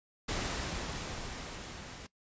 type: noise with level ramp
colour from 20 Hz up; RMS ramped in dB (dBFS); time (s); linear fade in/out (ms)
pink; -34 to -47; 0.28-2.07; 10
effects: noise-tail reverb RT60 0.1 s tail -20 dB re dry + resampled to 16000 Hz